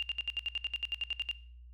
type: tone bursts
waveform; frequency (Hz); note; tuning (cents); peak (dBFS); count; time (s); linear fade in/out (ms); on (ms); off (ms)
sine; 2798; F7; +3; -30; 15; 0-1.313; 0; 25; 67
effects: noise-tail reverb RT60 0.6 s tail -18 dB re dry + added 60 Hz sine -49 dBFS peak until 1.73 s